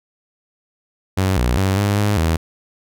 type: tone with pitch steps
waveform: sawtooth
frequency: 94.9 / 60.8 / 96 / 101.6 / 103.5 / 81.3 Hz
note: F#2 / B1 / G2 / G#2 / G#2 / E2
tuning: +44 / -26 / -36 / -38 / -5 / -23 cents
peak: -11 dBFS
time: 1.17-2.37 s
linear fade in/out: 10 ms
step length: 200 ms
effects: none